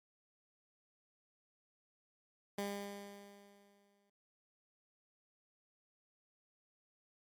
15% pulse tone with exponential decay, 201.4 Hz, G3, 47 cents sharp, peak -30 dBFS, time 2.58-4.1 s, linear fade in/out 5 ms, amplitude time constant 330 ms, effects MP3 96 kbps

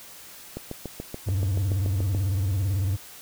click train, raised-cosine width 2 ms, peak -19 dBFS, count 12, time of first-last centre 0.57-2.148 s, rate 6.97 Hz
triangle tone with vibrato, 96.1 Hz, G2, 34 cents flat, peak -20 dBFS, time 1.26-2.97 s, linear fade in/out 20 ms, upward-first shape square, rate 18 Hz, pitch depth 120 cents each way
effects white hiss -45 dBFS RMS until 3.21 s

